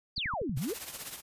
sine exponential two-way sweep, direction down then up, 4995 to 117 to 513 Hz, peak -31 dBFS, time 0.16-0.74 s, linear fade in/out 10 ms, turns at 0.57 s
click train, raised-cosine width 5 ms, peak -29 dBFS, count 6, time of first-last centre 0.18-0.574 s, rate 12.7 Hz
white noise with tremolo, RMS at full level -38 dBFS, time 0.56-1.22 s, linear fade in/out 50 ms, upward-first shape triangle, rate 16 Hz, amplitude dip 70%
effects resampled to 32000 Hz

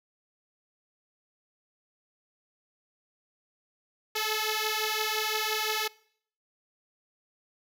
5% pulse beating tone pair, 430 / 435.8 Hz, A4 / A4, -40 / -17 cents, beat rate 5.8 Hz, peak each -19 / -19 dBFS, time 4.15-5.88 s, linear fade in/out 10 ms, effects noise-tail reverb RT60 0.6 s tail -23 dB re dry

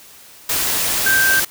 sine tone in noise, 1568 Hz, G6, in tune, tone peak -13 dBFS, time 1.06-1.4 s, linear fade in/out 5 ms, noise white, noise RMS -19 dBFS, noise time 0.49-1.45 s, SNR +3 dB, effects white hiss -43 dBFS RMS until 1.5 s

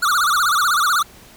square tone with vibrato, 1300 Hz, E6, 24 cents flat, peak -15 dBFS, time 0.02-1.03 s, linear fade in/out 10 ms, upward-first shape sine, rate 16 Hz, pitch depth 220 cents each way, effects pink hiss -45 dBFS RMS until 1.36 s

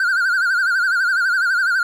triangle tone with vibrato, 1480 Hz, F#6, in tune, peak -13 dBFS, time 0-1.83 s, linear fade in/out 2 ms, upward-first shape sine, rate 12 Hz, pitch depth 110 cents each way, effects none

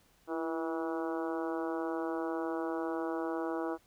harmonic tone with a mistuned harmonic, 162 Hz, E3, 30 cents flat, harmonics 2 / 3 / 4 / 5 / 6 / 7 / 8 / 9, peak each -35 / -39 / -41 / -43 / -45 / -46 / -47 / -48 dBFS, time 0.27-3.78 s, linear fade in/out 50 ms, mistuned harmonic 2, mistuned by +41 cents, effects pink hiss -67 dBFS RMS until 3.86 s

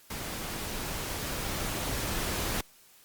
pink noise with level ramp, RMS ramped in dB -37 to -31 dBFS, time 0.1-2.61 s, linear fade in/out 5 ms, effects white hiss -58 dBFS RMS until 3.04 s + Opus 48 kbps

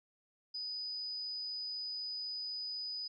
sine tone, 4978 Hz, D#8, in tune, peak -38 dBFS, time 0.54-3.08 s, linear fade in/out 10 ms, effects none

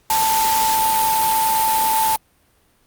sine tone in noise, 885 Hz, A5, 10 cents sharp, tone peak -16 dBFS, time 0.1-2.16 s, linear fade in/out 2 ms, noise white, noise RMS -22 dBFS, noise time 0.1-2.16 s, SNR +3 dB, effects pink hiss -59 dBFS RMS until 2.86 s + Opus 48 kbps

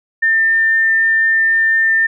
sine tone, 1799 Hz, A6, 38 cents sharp, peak -10 dBFS, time 0.22-2.07 s, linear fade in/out 10 ms, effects none

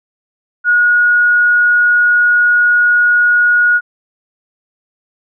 sine tone, 1448 Hz, F#6, 38 cents flat, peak -7 dBFS, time 0.64-3.81 s, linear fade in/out 50 ms, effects none

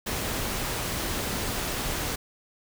pink noise, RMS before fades -30 dBFS, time 0.06-2.16 s, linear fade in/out 10 ms, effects none

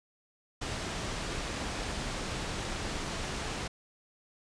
pink low-pass noise, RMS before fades -36 dBFS, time 0.61-3.68 s, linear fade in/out 10 ms, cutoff 7300 Hz, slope 12 dB/octave, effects resampled to 22050 Hz

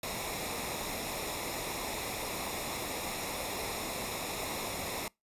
pink noise with comb filter, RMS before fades -37 dBFS, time 0.03-5.08 s, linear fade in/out 2 ms, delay 0.65 ms, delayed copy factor -0.65, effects noise-tail reverb RT60 0.2 s tail -25 dB re dry + resampled to 32000 Hz

